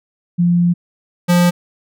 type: tone pair in turn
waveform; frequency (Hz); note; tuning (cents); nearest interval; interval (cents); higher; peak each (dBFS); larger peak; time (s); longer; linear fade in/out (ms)
sine / square; 174 / 175.72; F3 / F3; -6 / +11; unison; 17; second; -10; neither; 0.38-0.74 / 1.28-1.51; first; 20
effects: none